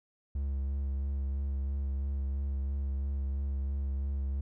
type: tone with vibrato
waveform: triangle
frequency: 68.7 Hz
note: C#2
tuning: 15 cents flat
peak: -28 dBFS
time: 0.35-4.41 s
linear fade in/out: 5 ms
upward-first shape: sine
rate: 3 Hz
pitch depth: 23 cents each way
effects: none

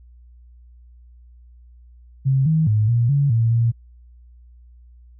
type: tone with pitch steps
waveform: sine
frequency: 134 / 158.6 / 106.8 / 118.2 / 141.5 / 114.4 / 116.3 Hz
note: C3 / D#3 / G#2 / A#2 / C#3 / A#2 / A#2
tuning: +42 / +33 / +49 / +24 / +36 / -32 / -4 cents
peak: -14 dBFS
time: 2.25-3.72 s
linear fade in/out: 20 ms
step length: 210 ms
effects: added 60 Hz sine -44 dBFS peak until 5.19 s

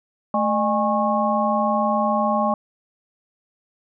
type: tone cluster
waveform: sine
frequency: 218.3 / 608 / 820 / 1092 Hz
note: A3 / D#5 / G#5 / C#6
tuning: -13 / -40 / -22 / -26 cents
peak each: -23 dBFS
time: 0.34-2.54 s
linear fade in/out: 2 ms
effects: none

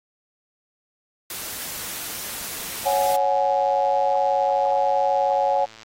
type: noise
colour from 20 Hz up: white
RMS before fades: -32 dBFS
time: 1.3-3.16 s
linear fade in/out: 2 ms
type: click train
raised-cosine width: 0.2 ms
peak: -26 dBFS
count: 363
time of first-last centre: 2.57-5.831 s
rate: 111 Hz
type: chord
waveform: sine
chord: C# suspended fourth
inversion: none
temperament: equal with one note detuned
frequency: 554.4 / 740 / 838.8 Hz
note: C#5 / F#5 / G#5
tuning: 0 / 0 / +17 cents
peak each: -22 dBFS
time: 2.85-5.66 s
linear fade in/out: 20 ms
effects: AAC 48 kbps

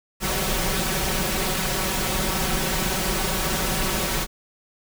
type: noise with comb filter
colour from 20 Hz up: pink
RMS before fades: -24 dBFS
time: 0.2-4.27 s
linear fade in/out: 50 ms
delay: 5.3 ms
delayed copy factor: +0.8
effects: none

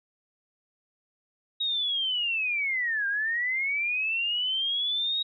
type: linear two-way sweep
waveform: sine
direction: down then up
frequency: 3803 to 1585 to 3803 Hz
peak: -25 dBFS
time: 1.6-5.23 s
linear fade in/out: 10 ms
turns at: 3.07 s
effects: none

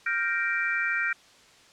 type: chord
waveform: sine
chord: G minor seventh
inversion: third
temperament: equal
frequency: 1396.9 / 1568 / 1864.7 / 2349 Hz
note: F6 / G6 / Bb6 / D7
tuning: 0 / 0 / 0 / 0 cents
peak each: -30 dBFS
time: 0.06-1.13 s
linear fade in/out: 5 ms
effects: white hiss -55 dBFS RMS until 1.72 s + low-pass 6000 Hz 12 dB/octave

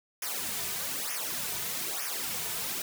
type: noise with flanger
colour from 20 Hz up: white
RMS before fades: -34 dBFS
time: 0.22-2.82 s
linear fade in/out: 2 ms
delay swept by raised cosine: 0.24 to 3.74 ms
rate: 1.1 Hz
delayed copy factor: -0.9
effects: none

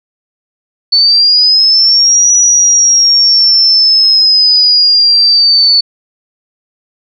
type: linear two-way sweep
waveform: sine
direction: up then down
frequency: 4459 to 5870 to 4459 Hz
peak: -4 dBFS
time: 0.92-5.81 s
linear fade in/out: 10 ms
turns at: 2.34 s
effects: none

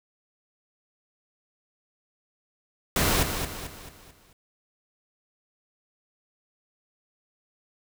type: noise with echo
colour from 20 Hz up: pink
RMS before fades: -23 dBFS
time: 2.96-3.23 s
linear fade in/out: 2 ms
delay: 220 ms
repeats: 5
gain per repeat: -7 dB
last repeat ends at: 4.33 s
effects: none

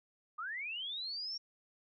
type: linear sweep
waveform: sine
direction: up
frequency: 1174.7 to 5588 Hz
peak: -38 dBFS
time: 0.38-1.38 s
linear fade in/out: 10 ms
effects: none

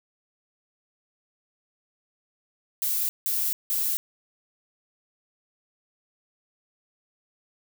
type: noise bursts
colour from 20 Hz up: violet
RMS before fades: -26 dBFS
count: 3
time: 2.82-3.97 s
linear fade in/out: 0 ms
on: 270 ms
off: 170 ms
effects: none

